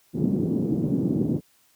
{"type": "band-pass noise", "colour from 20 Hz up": "white", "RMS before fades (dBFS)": -24, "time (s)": [0.13, 1.41], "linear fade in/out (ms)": 50, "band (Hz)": [130, 300], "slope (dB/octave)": 24, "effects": ["white hiss -62 dBFS RMS until 1.75 s"]}